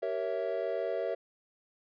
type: chord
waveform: triangle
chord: G diminished seventh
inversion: none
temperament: equal with one note detuned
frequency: 384.6 / 466.2 / 554.4 / 659.3 Hz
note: G4 / Bb4 / Db5 / Fb5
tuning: -33 / 0 / 0 / 0 cents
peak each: -36 / -34 / -34 / -33 dBFS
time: 0.02-1.15 s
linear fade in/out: 10 ms
effects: resampled to 11025 Hz